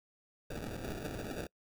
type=noise with sample-and-hold; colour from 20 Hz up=blue; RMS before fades=-41 dBFS; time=0.5-1.47 s; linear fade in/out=5 ms; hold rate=1050 Hz; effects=noise-tail reverb RT60 0.1 s tail -26 dB re dry